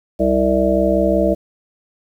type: harmonic tone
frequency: 65.41 Hz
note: C2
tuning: in tune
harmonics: 1 / 3 / 5 / 7 / 9 / 10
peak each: -23 / -20 / -19 / -22 / -17 / -21 dBFS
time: 0.19-1.35 s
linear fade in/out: 20 ms
effects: 8-bit